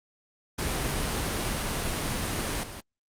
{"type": "noise with level steps", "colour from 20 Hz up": "pink", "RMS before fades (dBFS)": [-29, -39], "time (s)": [0.58, 2.81], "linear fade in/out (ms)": 10, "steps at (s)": 2.63, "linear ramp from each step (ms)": 5, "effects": ["low-pass 12000 Hz 12 dB/octave", "Opus 32 kbps"]}